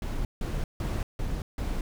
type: noise bursts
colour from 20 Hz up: brown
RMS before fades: -30 dBFS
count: 5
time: 0.02-1.81 s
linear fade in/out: 2 ms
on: 230 ms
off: 160 ms
effects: none